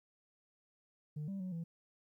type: tone with pitch steps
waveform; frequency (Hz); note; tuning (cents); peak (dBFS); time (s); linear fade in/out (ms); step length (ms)
sine; 150.5 / 195.6 / 184.8 / 166.9; D3 / G3 / F#3 / E3; +43 / -4 / -2 / +22; -36; 1.16-1.64; 10; 120
effects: tanh soft clip ceiling -37 dBFS + 13-bit